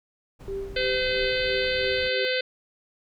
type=noise; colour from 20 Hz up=brown; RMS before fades=-40 dBFS; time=0.39-2.1 s; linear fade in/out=20 ms
type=tone with tremolo; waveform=sine; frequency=392 Hz; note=G4; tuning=in tune; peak=-28 dBFS; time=0.48-2.25 s; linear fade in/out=0 ms; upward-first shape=sine; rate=3 Hz; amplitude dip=75%
type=harmonic tone; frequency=511 Hz; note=C5; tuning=41 cents flat; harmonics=1 / 3 / 4 / 5 / 6 / 7 / 8 / 9; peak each=-26 / -31 / -32 / -33 / -34 / -34 / -35 / -36 dBFS; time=0.76-2.41 s; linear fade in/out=5 ms
effects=none